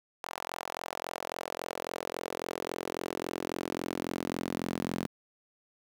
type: tone with high-pass filter sweep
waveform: sawtooth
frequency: 43.65 Hz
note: F1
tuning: in tune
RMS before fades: -37 dBFS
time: 0.23-5.07 s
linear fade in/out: 10 ms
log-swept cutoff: 840 to 210 Hz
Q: 1.9
effects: 10-bit